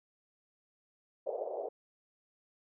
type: band-pass noise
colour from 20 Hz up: white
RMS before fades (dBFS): -38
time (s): 1.26-1.69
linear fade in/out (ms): 10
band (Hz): 420 to 680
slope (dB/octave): 48
effects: none